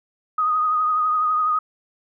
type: tone with vibrato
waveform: sine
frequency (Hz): 1245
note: D#6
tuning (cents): +1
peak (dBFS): -17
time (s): 0.38-1.59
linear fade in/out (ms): 5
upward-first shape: triangle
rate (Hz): 12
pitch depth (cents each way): 39
effects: none